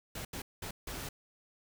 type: noise bursts at uneven times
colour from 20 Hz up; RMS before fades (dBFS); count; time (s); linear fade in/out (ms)
pink; -41; 4; 0.15-0.25 / 0.33-0.42 / 0.62-0.71 / 0.87-1.09; 5
effects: none